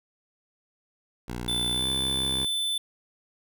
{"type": "tone with pitch glide", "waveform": "10% pulse", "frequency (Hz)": [60.2, 66.03], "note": ["B1", "C2"], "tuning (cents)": [-44, 16], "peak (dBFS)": -24, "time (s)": [1.28, 2.45], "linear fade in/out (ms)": 5, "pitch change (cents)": 160, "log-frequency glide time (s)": [1.72, 1.85]}
{"type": "tone", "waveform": "square", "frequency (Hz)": 3520, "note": "A7", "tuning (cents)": 0, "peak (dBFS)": -26, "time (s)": [1.48, 2.78], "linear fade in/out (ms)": 5}
{"effects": []}